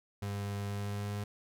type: tone with pitch glide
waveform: 35% pulse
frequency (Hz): 100.9 to 102.49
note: G#2 to G#2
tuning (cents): -49 to -22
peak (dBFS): -33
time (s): 0.22-1.24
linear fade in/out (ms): 5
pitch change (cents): +27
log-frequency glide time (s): 0.63-1.12
effects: none